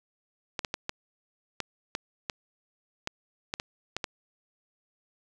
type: clicks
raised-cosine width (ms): 0.2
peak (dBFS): -13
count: 12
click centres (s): 0.592 / 0.648 / 0.741 / 0.894 / 1.603 / 1.951 / 2.298 / 3.074 / 3.539 / 3.599 / 3.966 / 4.042
effects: none